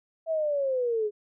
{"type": "linear sweep", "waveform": "sine", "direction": "down", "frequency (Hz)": [659.3, 409.4], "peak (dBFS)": -24, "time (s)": [0.26, 1.11], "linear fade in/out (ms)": 50, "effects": []}